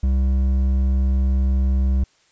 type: tone with hard clipping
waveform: triangle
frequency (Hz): 65.7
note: C2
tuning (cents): +8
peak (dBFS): -17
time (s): 0.03-2.04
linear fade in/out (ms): 5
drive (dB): 10
effects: white hiss -59 dBFS RMS until 2.31 s + resampled to 16000 Hz

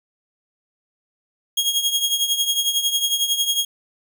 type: tone with tremolo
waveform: sawtooth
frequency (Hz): 3275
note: G#7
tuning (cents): -25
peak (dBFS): -12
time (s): 1.57-3.65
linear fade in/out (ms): 5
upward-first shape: triangle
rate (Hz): 11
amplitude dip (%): 75
effects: none

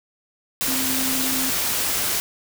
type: tone in noise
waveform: sine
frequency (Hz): 261.6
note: C4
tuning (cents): 0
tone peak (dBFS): -27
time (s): 0.68-1.5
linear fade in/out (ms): 0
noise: white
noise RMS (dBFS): -23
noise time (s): 0.61-2.2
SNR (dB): -7
effects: none

